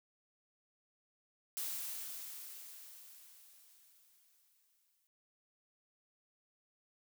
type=noise with exponential decay; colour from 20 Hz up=blue; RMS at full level=-39 dBFS; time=1.57-5.07 s; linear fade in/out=0 ms; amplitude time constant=760 ms; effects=none